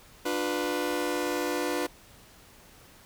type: chord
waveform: sawtooth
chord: B diminished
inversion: first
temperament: just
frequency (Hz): 296.3 / 355.6 / 493.9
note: D4 / F4 / B4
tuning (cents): +15 / +31 / 0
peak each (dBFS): -28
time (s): 0.25-1.87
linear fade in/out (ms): 10
effects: pink hiss -54 dBFS RMS until 3.05 s